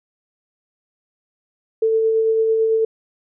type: tone with tremolo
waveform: sine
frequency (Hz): 445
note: A4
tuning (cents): +20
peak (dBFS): -13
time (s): 1.82-2.85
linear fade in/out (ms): 5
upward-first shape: sine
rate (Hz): 9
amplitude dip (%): 25
effects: none